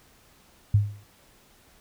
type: tone with exponential decay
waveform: sine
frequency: 102.8 Hz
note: G#2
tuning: 17 cents flat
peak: -13 dBFS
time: 0.74-1.04 s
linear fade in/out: 5 ms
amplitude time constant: 65 ms
effects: pink hiss -58 dBFS RMS until 1.8 s